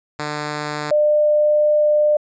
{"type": "tone pair in turn", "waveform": ["5% pulse", "sine"], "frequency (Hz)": [149.4, 599.7], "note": ["D3", "D5"], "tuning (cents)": [30, 36], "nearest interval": "2 octaves", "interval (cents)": 2406, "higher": "second", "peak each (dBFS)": -12, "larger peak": "neither", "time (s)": [[0.19, 0.91], [0.91, 2.17]], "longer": "second", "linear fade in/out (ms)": 5, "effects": ["resampled to 16000 Hz"]}